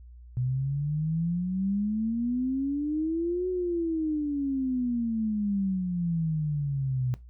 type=exponential two-way sweep; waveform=sine; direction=up then down; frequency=123.47 to 370 to 123.47 Hz; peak=-25 dBFS; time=0.37-7.14 s; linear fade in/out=0 ms; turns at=3.49 s; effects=noise-tail reverb RT60 0.2 s tail -17 dB re dry + added 60 Hz sine -45 dBFS peak until 7.29 s